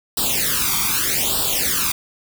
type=noise with flanger; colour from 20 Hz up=white; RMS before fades=-20 dBFS; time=0.17-1.92 s; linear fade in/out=5 ms; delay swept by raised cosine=0.23 to 0.88 ms; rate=0.82 Hz; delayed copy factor=+1; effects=none